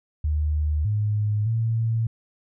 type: tone with pitch steps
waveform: sine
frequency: 75.8 / 105.3 / 113.5 Hz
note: D#2 / G#2 / A#2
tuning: -45 / +24 / -46 cents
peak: -20 dBFS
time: 0.24-2.07 s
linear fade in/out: 5 ms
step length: 610 ms
effects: none